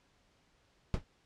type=noise with exponential decay; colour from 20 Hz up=brown; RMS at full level=-25 dBFS; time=0.94-1.04 s; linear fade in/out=0 ms; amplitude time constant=21 ms; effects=pink hiss -70 dBFS RMS until 1.25 s + low-pass 6000 Hz 12 dB/octave